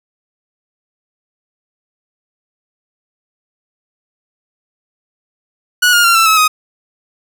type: tone with pitch steps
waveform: sawtooth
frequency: 1465 / 1420 / 1376.4 / 1334.1 / 1293.2 / 1253.4 Hz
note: F#6 / F6 / F6 / E6 / E6 / D#6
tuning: -18 / +28 / -26 / +20 / -34 / +12 cents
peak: -4 dBFS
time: 5.82-6.48 s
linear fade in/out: 10 ms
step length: 110 ms
effects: none